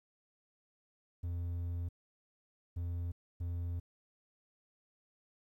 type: tone bursts at uneven times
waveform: triangle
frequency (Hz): 86.5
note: F2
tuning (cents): -16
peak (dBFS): -33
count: 3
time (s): 1.23-1.89 / 2.76-3.12 / 3.4-3.8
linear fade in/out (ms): 10
effects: 12-bit